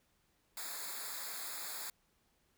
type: noise with comb filter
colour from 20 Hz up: white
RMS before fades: -43 dBFS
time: 0.57-1.9 s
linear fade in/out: 2 ms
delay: 0.34 ms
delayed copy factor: -1
effects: pink hiss -75 dBFS RMS until 2.57 s